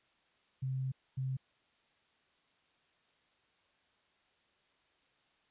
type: tone bursts at uneven times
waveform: sine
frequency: 131.5 Hz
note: C3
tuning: 9 cents sharp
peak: -33 dBFS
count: 2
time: 0.62-0.92 / 1.17-1.37 s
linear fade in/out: 10 ms
effects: white hiss -72 dBFS RMS until 5.5 s + resampled to 8000 Hz